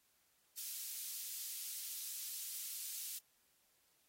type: high-pass noise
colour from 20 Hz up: white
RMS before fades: -45 dBFS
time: 0.57-3.19 s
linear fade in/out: 10 ms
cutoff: 4100 Hz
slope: 12 dB/octave
effects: white hiss -75 dBFS RMS until 4.08 s + AAC 48 kbps